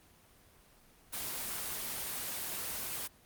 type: noise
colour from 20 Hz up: white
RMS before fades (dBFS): -38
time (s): 1.12-3.08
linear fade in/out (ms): 20
effects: pink hiss -62 dBFS RMS until 3.25 s + Opus 24 kbps